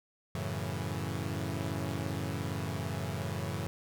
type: chord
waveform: sawtooth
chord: F# minor seventh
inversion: none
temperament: equal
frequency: 92.5 / 110 / 138.59 / 164.81 Hz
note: F#2 / A2 / C#3 / E3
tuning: 0 / 0 / 0 / 0 cents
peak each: -34 / -35 / -35 / -36 dBFS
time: 0.35-3.67 s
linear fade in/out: 0 ms
effects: none

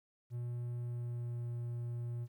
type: tone with pitch glide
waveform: triangle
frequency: 120.6 to 119.35 Hz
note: B2 to A#2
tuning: -41 to +41 cents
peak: -35 dBFS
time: 0.3-2.28 s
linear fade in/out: 50 ms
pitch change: -18 cents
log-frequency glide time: 0.77-1.48 s
effects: 12-bit

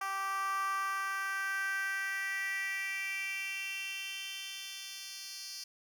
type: tone with high-pass filter sweep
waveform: 10% pulse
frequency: 389.6 Hz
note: G4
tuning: 11 cents flat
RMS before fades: -37 dBFS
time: 0.01-5.64 s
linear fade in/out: 5 ms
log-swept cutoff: 980 to 4500 Hz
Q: 4.9
effects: none

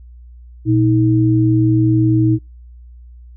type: tone pair together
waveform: sine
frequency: 118.86 / 317.5 Hz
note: A#2 / D#4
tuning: +34 / +35 cents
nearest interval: octave + perfect fourth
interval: 1701 cents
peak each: -13 dBFS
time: 0.65-2.39 s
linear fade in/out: 50 ms
effects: noise-tail reverb RT60 0.2 s tail -25 dB re dry + added 60 Hz sine -36 dBFS peak until 3.36 s

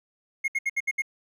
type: tone bursts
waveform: triangle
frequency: 2151 Hz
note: C7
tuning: 47 cents sharp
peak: -21 dBFS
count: 6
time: 0.44-1.021 s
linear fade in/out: 10 ms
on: 41 ms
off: 67 ms
effects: none

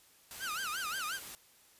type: noise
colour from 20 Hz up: white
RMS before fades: -46 dBFS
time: 0.31-1.35 s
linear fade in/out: 0 ms
type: tone with vibrato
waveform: sawtooth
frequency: 1388 Hz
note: F6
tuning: 11 cents flat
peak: -32 dBFS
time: 0.39-1.2 s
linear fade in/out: 50 ms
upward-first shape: sine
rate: 5.6 Hz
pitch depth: 240 cents each way
effects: white hiss -63 dBFS RMS until 1.79 s + resampled to 32000 Hz

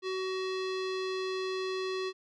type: tone with low-pass filter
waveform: square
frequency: 376 Hz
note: F#4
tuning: 28 cents sharp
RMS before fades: -34 dBFS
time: 0.02-2.13 s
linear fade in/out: 50 ms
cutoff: 4200 Hz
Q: 2.2
effects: none

